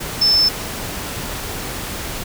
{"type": "tone in noise", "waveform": "sine", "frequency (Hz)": 5274, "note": "E8", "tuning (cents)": 0, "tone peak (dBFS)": -11, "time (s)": [0.21, 0.49], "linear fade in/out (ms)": 10, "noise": "pink", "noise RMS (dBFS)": -27, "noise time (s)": [0, 2.24], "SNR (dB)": 13, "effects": []}